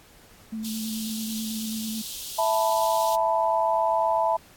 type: tone with vibrato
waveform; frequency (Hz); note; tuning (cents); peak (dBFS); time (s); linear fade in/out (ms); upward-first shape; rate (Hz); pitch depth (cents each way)
sine; 220; A3; 0; -29; 0.52-2.02; 10; square; 9.2; 15
type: high-pass noise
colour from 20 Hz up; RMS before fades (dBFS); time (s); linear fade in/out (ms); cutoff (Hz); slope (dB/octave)
pink; -36; 0.64-3.16; 10; 3000; 48
type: chord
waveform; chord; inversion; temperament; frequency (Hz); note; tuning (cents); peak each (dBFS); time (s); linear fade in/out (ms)
sine; E suspended fourth; none; equal; 659.3 / 880 / 987.8; E5 / A5 / B5; 0 / 0 / 0; -24 / -24 / -26; 2.38-4.37; 10
effects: pink hiss -53 dBFS RMS until 4.56 s + AAC 64 kbps